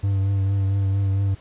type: tone with vibrato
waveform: triangle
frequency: 98 Hz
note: G2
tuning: in tune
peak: -16 dBFS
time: 0.03-1.35 s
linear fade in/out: 10 ms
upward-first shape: triangle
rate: 4.4 Hz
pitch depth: 30 cents each way
effects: pink hiss -51 dBFS RMS until 1.4 s + resampled to 8000 Hz